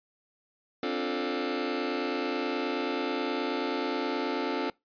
sawtooth chord, D minor seventh, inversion third, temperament just, 264.3 / 293.7 / 352.4 / 440.5 Hz, C4 / D4 / F4 / A4, +18 / 0 / +16 / +2 cents, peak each -30 dBFS, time 0.83-4.7 s, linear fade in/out 2 ms, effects noise-tail reverb RT60 0.2 s tail -24 dB re dry + resampled to 11025 Hz

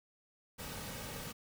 pink noise with comb filter, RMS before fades -44 dBFS, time 0.58-1.33 s, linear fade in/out 20 ms, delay 2.9 ms, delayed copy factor -0.55, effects none

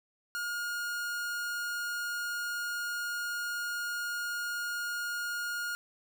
45% pulse tone, 1427 Hz, F6, 37 cents sharp, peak -33 dBFS, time 0.35-5.75 s, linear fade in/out 0 ms, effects none

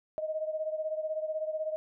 sine beating tone pair, 622 / 638 Hz, D#5 / D#5, -1 / +43 cents, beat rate 16 Hz, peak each -32 / -37 dBFS, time 0.18-1.76 s, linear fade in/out 0 ms, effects none

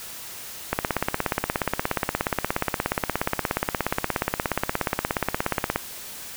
click train, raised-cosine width 0.5 ms, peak -6 dBFS, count 86, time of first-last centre 0.73-5.76 s, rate 16.9 Hz, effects white hiss -38 dBFS RMS until 6.36 s

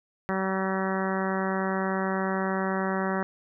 harmonic tone, 190.7 Hz, G3, 47 cents flat, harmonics 1 / 2 / 3 / 4 / 5 / 6 / 7 / 8 / 9 / 10, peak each -29 / -32 / -34 / -35 / -36 / -37 / -37 / -38 / -39 / -39 dBFS, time 0.29-3.23 s, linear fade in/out 0 ms, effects none

